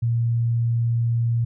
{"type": "tone", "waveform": "sine", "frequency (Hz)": 117, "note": "A#2", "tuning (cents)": 7, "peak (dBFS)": -18, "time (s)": [0.02, 1.45], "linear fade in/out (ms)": 10, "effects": []}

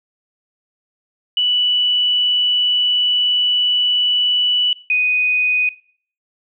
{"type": "tone pair in turn", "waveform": "sine", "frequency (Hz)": [2961, 2490], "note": ["F#7", "D#7"], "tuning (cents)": [1, 1], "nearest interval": "minor third", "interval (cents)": 300, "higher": "first", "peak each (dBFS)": -13, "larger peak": "neither", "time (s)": [[1.37, 4.73], [4.9, 5.69]], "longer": "first", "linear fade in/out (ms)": 2, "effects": ["noise-tail reverb RT60 0.5 s tail -19 dB re dry"]}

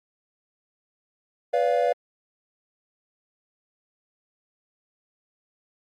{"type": "chord", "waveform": "triangle", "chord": "B diminished", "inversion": "none", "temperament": "equal with one note detuned", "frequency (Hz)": [493.9, 575.9, 698.5], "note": ["B4", "D5", "F5"], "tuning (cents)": [0, -34, 0], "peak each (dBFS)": -22, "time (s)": [1.53, 1.93], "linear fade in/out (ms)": 10, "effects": ["Opus 48 kbps"]}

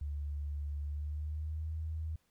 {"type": "tone with pitch glide", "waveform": "sine", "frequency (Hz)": [72.7, 79.28], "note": ["D2", "D#2"], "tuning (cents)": [-17, 33], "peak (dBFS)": -35, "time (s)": [0.01, 2.16], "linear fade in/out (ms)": 5, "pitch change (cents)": 150, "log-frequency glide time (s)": [0.83, 1.73], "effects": ["pink hiss -75 dBFS RMS until 2.3 s"]}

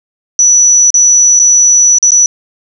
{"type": "tone with dropouts", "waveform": "sine", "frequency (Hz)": 5920, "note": "F#8", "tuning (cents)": 0, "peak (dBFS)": -3, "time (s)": [0.39, 2.26], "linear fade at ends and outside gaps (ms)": 1, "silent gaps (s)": [[0.904, 0.942], [1.392, 1.398], [1.985, 2.027], [2.107, 2.118]], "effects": []}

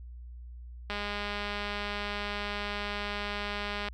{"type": "click train", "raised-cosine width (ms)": 0.3, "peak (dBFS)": -19, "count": 613, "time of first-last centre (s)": [0.9, 3.885], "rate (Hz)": 205, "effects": ["added 60 Hz sine -42 dBFS peak until 3.93 s"]}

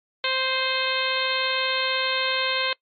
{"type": "harmonic tone with a mistuned harmonic", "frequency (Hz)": 523.3, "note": "C5", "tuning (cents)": 0, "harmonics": [1, 2, 3, 4, 5, 6, 7, 8], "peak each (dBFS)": [-30, -30, -30, -30, -30, -30, -30, -30], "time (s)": [0.24, 2.73], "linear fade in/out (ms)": 2, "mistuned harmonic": 5, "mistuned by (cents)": -28, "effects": ["noise-tail reverb RT60 0.1 s tail -23 dB re dry", "MP3 32 kbps"]}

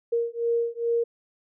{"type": "beating tone pair", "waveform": "sine", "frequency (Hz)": [466.2, 468.6], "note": ["A#4", "A#4"], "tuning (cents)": [0, 9], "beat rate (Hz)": 2.4, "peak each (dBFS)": -26, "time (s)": [0.12, 1.04], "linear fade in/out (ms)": 10, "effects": []}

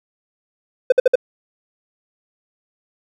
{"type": "tone bursts", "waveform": "triangle", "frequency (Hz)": 508, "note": "B4", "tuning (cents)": 49, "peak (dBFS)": -5, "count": 4, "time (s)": [0.9, 1.156], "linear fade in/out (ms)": 5, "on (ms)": 22, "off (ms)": 56, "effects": []}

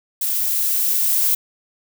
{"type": "noise with level ramp", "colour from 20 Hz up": "violet", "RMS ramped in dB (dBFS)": [-21, -17], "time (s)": [0.21, 1.35], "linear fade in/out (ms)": 5, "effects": []}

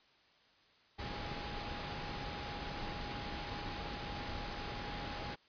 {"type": "tone in noise", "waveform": "sine", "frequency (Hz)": 823, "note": "G#5", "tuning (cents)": -16, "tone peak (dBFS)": -48, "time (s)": [0.98, 5.36], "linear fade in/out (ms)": 20, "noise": "pink", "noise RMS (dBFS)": -42, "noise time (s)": [0.98, 5.36], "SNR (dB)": -9, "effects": ["white hiss -67 dBFS RMS until 5.48 s", "resampled to 11025 Hz"]}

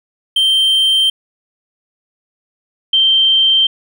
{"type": "tone pair in turn", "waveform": ["triangle", "sine"], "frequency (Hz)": [3136, 3136], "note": ["G7", "G7"], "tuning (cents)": [0, 0], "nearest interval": "unison", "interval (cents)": 0, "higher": "neither", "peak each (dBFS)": -8, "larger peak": "neither", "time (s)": [[0.36, 1.1], [2.93, 3.67]], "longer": "neither", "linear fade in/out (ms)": 5, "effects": []}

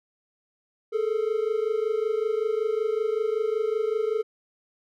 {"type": "tone pair together", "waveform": "triangle", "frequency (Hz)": [424.7, 450], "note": ["G#4", "A4"], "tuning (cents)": [39, 39], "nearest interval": "minor second", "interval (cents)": 100, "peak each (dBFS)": -24, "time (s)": [0.92, 4.23], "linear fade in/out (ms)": 20, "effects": []}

